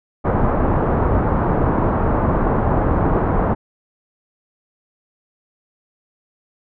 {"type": "low-pass noise", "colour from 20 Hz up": "pink", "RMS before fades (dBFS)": -17, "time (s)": [0.24, 3.55], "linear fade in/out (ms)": 20, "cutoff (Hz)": 1200, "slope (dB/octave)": 24, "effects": []}